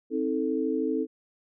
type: chord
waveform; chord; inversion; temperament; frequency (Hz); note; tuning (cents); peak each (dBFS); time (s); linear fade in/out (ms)
sine; A diminished; first; just; 264 / 316.8 / 440; C4 / Eb4 / A4; +16 / +31 / 0; -29; 0.1-1.07; 50
effects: none